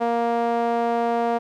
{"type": "tone with band-pass filter", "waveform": "sawtooth", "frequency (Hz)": 234.2, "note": "A#3", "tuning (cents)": 8, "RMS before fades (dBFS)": -22, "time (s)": [0, 1.39], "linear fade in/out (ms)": 20, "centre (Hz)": 670, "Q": 2.1, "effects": []}